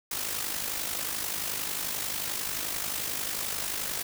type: noise with amplitude modulation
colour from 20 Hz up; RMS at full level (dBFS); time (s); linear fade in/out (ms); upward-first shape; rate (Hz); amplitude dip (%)
white; -30; 0.11-4.03; 5; sine; 51.3; 55
effects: none